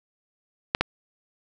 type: clicks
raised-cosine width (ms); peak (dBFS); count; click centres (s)
0.3; -4; 2; 0.749 / 0.81
effects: none